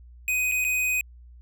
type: tone with dropouts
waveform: square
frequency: 2500 Hz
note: D#7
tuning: 8 cents sharp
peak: -23 dBFS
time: 0.28-1.01 s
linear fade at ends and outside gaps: 1 ms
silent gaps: 0.515-0.52 / 0.643-0.648 s
effects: added 60 Hz sine -45 dBFS peak until 1.41 s